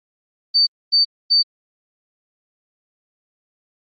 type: tone bursts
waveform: sine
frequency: 4579 Hz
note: D8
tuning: 45 cents flat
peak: -11 dBFS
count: 3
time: 0.54-1.43 s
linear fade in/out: 20 ms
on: 130 ms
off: 250 ms
effects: Opus 32 kbps